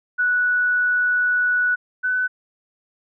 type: tone pair in turn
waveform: sine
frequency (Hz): 1475 / 1502.5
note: F#6 / F#6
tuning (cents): -6 / +26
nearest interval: unison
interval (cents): 32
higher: second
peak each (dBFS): -16 / -18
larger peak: first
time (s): 0.18-1.76 / 2.03-2.28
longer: first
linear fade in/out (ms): 20
effects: none